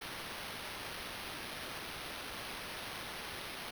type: noise with sample-and-hold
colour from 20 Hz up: white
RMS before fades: -44 dBFS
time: 0.01-3.71 s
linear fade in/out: 10 ms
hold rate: 7350 Hz
effects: none